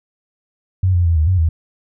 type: tone with pitch steps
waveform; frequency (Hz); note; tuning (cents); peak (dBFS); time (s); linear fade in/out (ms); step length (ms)
sine; 93.2 / 87.8 / 83.8 / 77.5 / 92.7 / 80.9; F#2 / F2 / E2 / D#2 / F#2 / E2; +13 / +10 / +29 / -6 / +4 / -32; -11; 0.83-1.49; 5; 110
effects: none